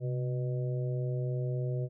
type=harmonic tone with a mistuned harmonic; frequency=123.47 Hz; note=B2; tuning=in tune; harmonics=1 / 3 / 4 / 5; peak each=-30 / -40 / -42 / -44 dBFS; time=0-1.89 s; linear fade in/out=50 ms; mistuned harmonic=1; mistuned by=+100 cents; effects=none